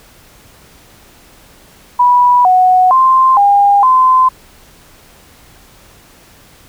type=tone with pitch steps; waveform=sine; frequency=981 / 738 / 1046 / 807 / 1030 Hz; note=B5 / F#5 / C6 / G#5 / C6; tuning=-12 / -5 / -1 / -50 / -28 cents; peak=-5 dBFS; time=1.99-4.29 s; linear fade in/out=10 ms; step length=460 ms; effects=pink hiss -43 dBFS RMS until 6.68 s